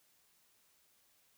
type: silence
effects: white hiss -71 dBFS RMS until 1.37 s